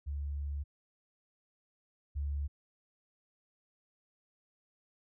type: tone pair in turn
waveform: sine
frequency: 71.6 / 71.6 Hz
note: D2 / D2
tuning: -43 / -43 cents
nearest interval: unison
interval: 0 cents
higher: neither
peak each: -34 / -32 dBFS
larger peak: second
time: 0.06-0.64 / 2.15-2.48 s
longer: first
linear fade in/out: 20 ms
effects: none